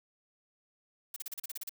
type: noise bursts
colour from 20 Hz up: blue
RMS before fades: -39 dBFS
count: 10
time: 1.14-1.694 s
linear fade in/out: 5 ms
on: 23 ms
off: 36 ms
effects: none